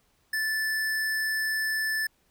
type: tone with hard clipping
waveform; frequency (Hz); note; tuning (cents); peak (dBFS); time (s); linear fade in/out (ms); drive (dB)
sine; 1752; A6; -8; -27; 0.33-2.07; 5; 17
effects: pink hiss -68 dBFS RMS until 2.3 s